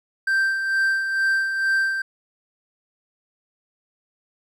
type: tone with tremolo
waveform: triangle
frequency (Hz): 1568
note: G6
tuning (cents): 0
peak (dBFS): -15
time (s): 0.27-2.02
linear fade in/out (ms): 5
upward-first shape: sine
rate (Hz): 2.2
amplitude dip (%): 50
effects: none